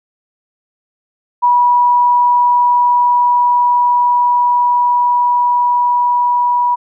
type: tone with level ramp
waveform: sine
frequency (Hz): 973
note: B5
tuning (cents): -26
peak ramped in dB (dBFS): -7 to -10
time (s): 1.42-6.76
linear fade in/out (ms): 20
effects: none